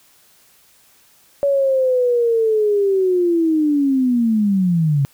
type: linear sweep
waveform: sine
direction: down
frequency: 567 to 134.8 Hz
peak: -13 dBFS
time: 1.43-5.05 s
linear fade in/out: 0 ms
effects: white hiss -53 dBFS RMS until 5.13 s